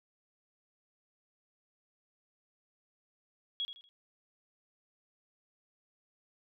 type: tone with echo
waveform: sine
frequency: 3322 Hz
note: G#7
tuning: in tune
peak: -32 dBFS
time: 3.6-3.65 s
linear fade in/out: 0 ms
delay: 80 ms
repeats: 3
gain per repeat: -10 dB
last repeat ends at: 3.89 s
effects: none